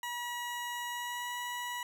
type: tone with pitch glide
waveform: 20% pulse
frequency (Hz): 964 to 973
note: B5 to B5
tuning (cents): -42 to -26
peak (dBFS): -31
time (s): 0.03-1.83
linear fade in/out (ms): 2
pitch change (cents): +16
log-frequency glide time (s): 0.9-1.35
effects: none